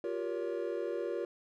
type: chord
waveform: triangle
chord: G half-diminished seventh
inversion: third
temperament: just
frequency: 352.8 / 392 / 470.4 / 564.5 Hz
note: F4 / G4 / Bb4 / Db5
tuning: +18 / 0 / +16 / +31 cents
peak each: -36 / -38 / -36 / -38 dBFS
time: 0.04-1.25 s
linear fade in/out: 2 ms
effects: none